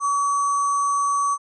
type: tone with sample-and-hold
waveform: sine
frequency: 1132 Hz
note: C#6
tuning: 36 cents sharp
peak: -18 dBFS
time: 0-1.38 s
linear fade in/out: 50 ms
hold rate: 7350 Hz
effects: resampled to 24000 Hz